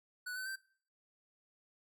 square tone with pitch steps, 1480 / 1519 / 1559 Hz, F#6 / F#6 / G6, 0 / +45 / -10 cents, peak -40 dBFS, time 0.26-0.56 s, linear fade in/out 10 ms, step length 100 ms, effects noise-tail reverb RT60 0.5 s tail -22 dB re dry

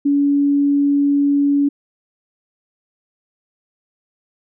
sine tone, 284.1 Hz, C#4, 43 cents sharp, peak -12 dBFS, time 0.05-1.69 s, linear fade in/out 10 ms, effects none

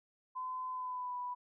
sine tone with pitch glide, 1020 to 987.5 Hz, C6 to B5, -44 to 0 cents, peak -37 dBFS, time 0.35-1.35 s, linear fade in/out 20 ms, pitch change -56 cents, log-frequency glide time 0.7-1.16 s, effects none

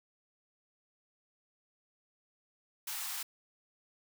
white high-pass noise, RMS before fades -39 dBFS, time 2.87-3.23 s, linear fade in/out 5 ms, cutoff 760 Hz, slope 48 dB/octave, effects none

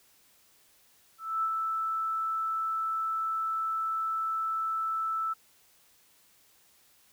sine tone with ADSR envelope, 1318.5 Hz, E6, in tune, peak -25 dBFS, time 1.18-5.34 s, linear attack 250 ms, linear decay 58 ms, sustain -3 dB, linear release 16 ms, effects white hiss -63 dBFS RMS until 7.12 s

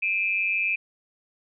sine tone pair together, 2383 / 2576 Hz, D7 / E7, +25 / -41 cents, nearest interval minor second, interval 134 cents, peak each -25 / -25 dBFS, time 0.02-0.76 s, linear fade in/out 10 ms, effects none

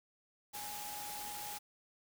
sine tone in noise, 830.6 Hz, G#5, in tune, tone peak -46 dBFS, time 0.53-1.59 s, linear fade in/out 20 ms, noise white, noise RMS -45 dBFS, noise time 0.53-1.59 s, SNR -4 dB, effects none

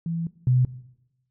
sine tone pair in turn, 166.7 / 126.25 Hz, E3 / B2, +20 / +39 cents, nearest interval perfect fourth, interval 481 cents, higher first, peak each -25 / -16 dBFS, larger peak second, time 0.06-0.27 / 0.47-0.65 s, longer first, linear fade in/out 2 ms, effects noise-tail reverb RT60 0.9 s tail -18 dB re dry

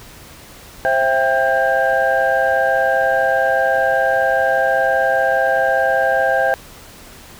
sine tone cluster, 528 / 664 / 789 / 1593 Hz, C5 / E5 / G5 / G6, +16 / +12 / +11 / +27 cents, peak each -18 dBFS, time 0.85-6.54 s, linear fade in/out 0 ms, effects tanh soft clip ceiling -5 dBFS + pink hiss -40 dBFS RMS until 7.39 s

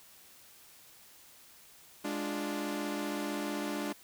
sawtooth chord, D diminished, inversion second, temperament equal, 207.7 / 293.7 / 349.2 Hz, Ab3 / D4 / F4, 0 / 0 / 0 cents, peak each -35 / -32 / -37 dBFS, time 2.04-3.93 s, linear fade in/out 10 ms, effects white hiss -57 dBFS RMS until 4.03 s

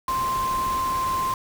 sine tone in noise, 1046.5 Hz, C6, in tune, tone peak -22 dBFS, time 0.08-1.34 s, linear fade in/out 2 ms, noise pink, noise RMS -34 dBFS, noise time 0.08-1.34 s, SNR +9 dB, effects none

